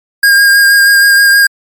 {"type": "tone with vibrato", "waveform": "square", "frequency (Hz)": 1618, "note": "G#6", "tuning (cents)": -46, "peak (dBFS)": -4, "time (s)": [0.23, 1.47], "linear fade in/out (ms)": 5, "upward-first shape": "triangle", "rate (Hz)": 6.3, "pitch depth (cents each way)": 18, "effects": ["MP3 96 kbps"]}